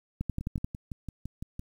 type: two click trains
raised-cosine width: 5 ms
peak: -18 / -24 dBFS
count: 6 / 8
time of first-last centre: 0.21-0.645 / 0.41-1.594 s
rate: 11.5 / 5.91 Hz
effects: 9-bit